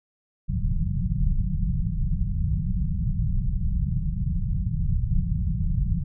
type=low-pass noise; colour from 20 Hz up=pink; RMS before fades=-24 dBFS; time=0.48-6.04 s; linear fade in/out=10 ms; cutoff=190 Hz; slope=96 dB/octave; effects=none